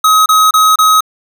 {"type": "tone bursts", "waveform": "square", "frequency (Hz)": 1269, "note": "D#6", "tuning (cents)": 34, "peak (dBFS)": -6, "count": 4, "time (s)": [0.04, 1.007], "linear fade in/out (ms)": 5, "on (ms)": 220, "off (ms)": 29, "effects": []}